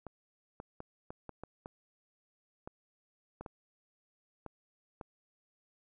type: clicks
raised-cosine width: 1 ms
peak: -29 dBFS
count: 12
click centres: 0.067 / 0.601 / 0.804 / 1.105 / 1.293 / 1.436 / 1.659 / 2.675 / 3.41 / 3.462 / 4.463 / 5.012 s
effects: none